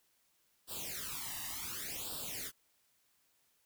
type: noise with flanger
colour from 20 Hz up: white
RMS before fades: -42 dBFS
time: 0.67-2.52 s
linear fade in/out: 50 ms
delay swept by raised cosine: 0.23 to 1.06 ms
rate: 0.68 Hz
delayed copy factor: +0.95
effects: white hiss -74 dBFS RMS until 3.65 s